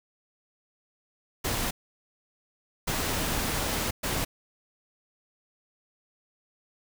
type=noise bursts at uneven times; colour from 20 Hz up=pink; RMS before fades=-29 dBFS; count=3; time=1.44-1.71 / 2.87-3.91 / 4.03-4.25 s; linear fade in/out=10 ms; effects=none